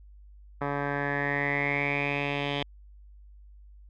10% pulse tone with low-pass filter sweep, 142.5 Hz, C#3, 48 cents sharp, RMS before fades -29 dBFS, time 0.61-2.63 s, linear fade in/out 5 ms, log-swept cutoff 1400 to 3100 Hz, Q 8.5, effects added 50 Hz sine -48 dBFS peak until 3.89 s

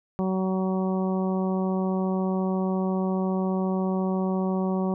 harmonic tone, 188.1 Hz, F#3, 29 cents sharp, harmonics 1 / 2 / 3 / 4 / 5 / 6, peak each -24 / -30 / -34 / -36 / -38 / -40 dBFS, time 0.19-4.94 s, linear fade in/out 0 ms, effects none

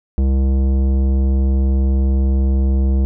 sine tone with tanh clipping, 66.7 Hz, C2, 34 cents sharp, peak -14 dBFS, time 0.18-3.05 s, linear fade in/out 0 ms, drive 14 dB, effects none

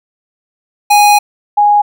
square / sine tone pair in turn, 827 / 827 Hz, G#5 / G#5, -8 / -8 cents, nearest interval unison, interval 0 cents, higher neither, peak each -5 dBFS, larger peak neither, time 0.9-1.19 / 1.57-1.82 s, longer first, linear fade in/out 10 ms, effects none

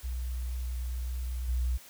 sine tone with level steps, 61.74 Hz, B1, in tune, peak -31 / -26 dBFS, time 0.03-1.78 s, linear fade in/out 20 ms, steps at 1.48 s, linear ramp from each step 10 ms, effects white hiss -52 dBFS RMS until 1.89 s

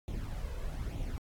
brown noise with flanger, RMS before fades -37 dBFS, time 0.08-1.18 s, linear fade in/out 0 ms, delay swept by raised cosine 0.3 to 2 ms, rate 1.1 Hz, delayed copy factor +0.6, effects AAC 64 kbps

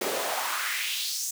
pink noise with high-pass filter sweep, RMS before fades -30 dBFS, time 0.01-1.31 s, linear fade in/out 5 ms, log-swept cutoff 340 to 7300 Hz, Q 2.7, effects none

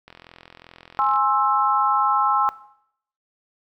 click train, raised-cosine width 0.3 ms, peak -26 dBFS, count 47, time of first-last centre 0.08-1.16 s, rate 42.6 Hz
sine chord, Ab augmented, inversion none, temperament equal with one note detuned, 830.6 / 1058.7 / 1318.5 Hz, Ab5 / C6 / E6, 0 / +20 / 0 cents, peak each -21 dBFS, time 0.99-2.49 s, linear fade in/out 0 ms
effects noise-tail reverb RT60 0.7 s tail -18 dB re dry

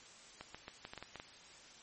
clicks, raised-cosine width 0.3 ms, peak -29 dBFS, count 9, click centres 0.41 / 0.546 / 0.681 / 0.851 / 0.935 / 0.977 / 1.026 / 1.157 / 1.199 s, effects white hiss -57 dBFS RMS until 1.82 s + MP3 32 kbps

